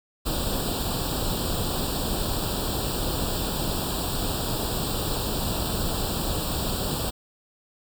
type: noise with comb filter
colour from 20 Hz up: pink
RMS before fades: -27 dBFS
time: 0.25-7.11 s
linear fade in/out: 20 ms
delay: 0.24 ms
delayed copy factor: +1
effects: none